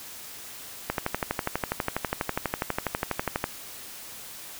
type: click train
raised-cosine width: 0.5 ms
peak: -10 dBFS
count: 32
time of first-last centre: 0.9-3.441 s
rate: 12.2 Hz
effects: white hiss -42 dBFS RMS until 4.59 s